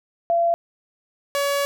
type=tone pair in turn; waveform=sine / sawtooth; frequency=681 / 565.1 Hz; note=F5 / C#5; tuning=-44 / +33 cents; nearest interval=minor third; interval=323 cents; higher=first; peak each=-16 dBFS; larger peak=neither; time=0.3-0.54 / 1.35-1.65 s; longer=second; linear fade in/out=0 ms; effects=none